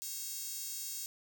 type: tone with high-pass filter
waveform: 5% pulse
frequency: 544 Hz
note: C#5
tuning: 33 cents flat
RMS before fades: -41 dBFS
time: 0.02-1.06 s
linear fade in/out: 0 ms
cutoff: 9000 Hz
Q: 1.1
effects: none